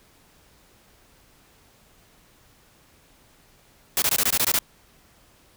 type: noise bursts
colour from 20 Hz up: white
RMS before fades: -21 dBFS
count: 9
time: 3.97-4.589 s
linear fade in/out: 2 ms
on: 51 ms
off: 20 ms
effects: pink hiss -57 dBFS RMS until 5.56 s